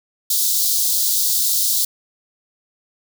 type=high-pass noise; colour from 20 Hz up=white; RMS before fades=-18 dBFS; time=0.3-1.85 s; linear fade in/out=5 ms; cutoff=3700 Hz; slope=48 dB/octave; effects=none